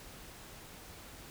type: silence
effects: pink hiss -51 dBFS RMS until 1.3 s